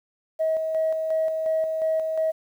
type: tone with tremolo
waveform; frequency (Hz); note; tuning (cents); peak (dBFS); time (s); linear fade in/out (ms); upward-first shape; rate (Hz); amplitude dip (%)
sine; 638; D#5; +43; -19; 0.39-2.32; 20; square; 2.8; 40
effects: tanh soft clip ceiling -16 dBFS + 9-bit